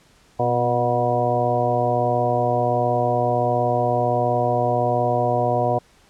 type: harmonic tone with a mistuned harmonic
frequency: 121.4 Hz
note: B2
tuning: 29 cents flat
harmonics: 1 / 2 / 3 / 4 / 5 / 6 / 8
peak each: -25 / -30 / -29 / -25 / -23 / -22 / -28 dBFS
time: 0.39-5.79 s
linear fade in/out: 10 ms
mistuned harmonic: 2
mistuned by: +40 cents
effects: pink hiss -55 dBFS RMS until 6.09 s + low-pass 9000 Hz 12 dB/octave